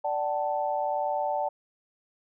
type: chord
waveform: sine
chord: D major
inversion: none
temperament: equal with one note detuned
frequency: 587.3 / 758.6 / 880 Hz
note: D5 / F#5 / A5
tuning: 0 / +43 / 0 cents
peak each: -30 dBFS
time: 0.04-1.49 s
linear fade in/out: 10 ms
effects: none